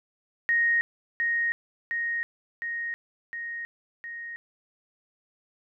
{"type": "tone with echo", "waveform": "sine", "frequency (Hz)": 1867, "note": "A#6", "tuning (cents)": 2, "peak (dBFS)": -20, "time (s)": [0.49, 0.81], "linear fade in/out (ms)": 0, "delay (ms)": 710, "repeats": 5, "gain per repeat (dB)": -3, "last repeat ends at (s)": 4.36, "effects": []}